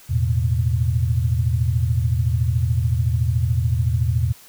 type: chord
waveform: sine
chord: E suspended fourth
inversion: none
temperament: just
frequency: 82.41 / 109.88 / 123.61 Hz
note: E2 / A2 / B2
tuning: 0 / -2 / +2 cents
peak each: -21 dBFS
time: 0.09-4.33 s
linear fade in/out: 20 ms
effects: white hiss -47 dBFS RMS until 4.48 s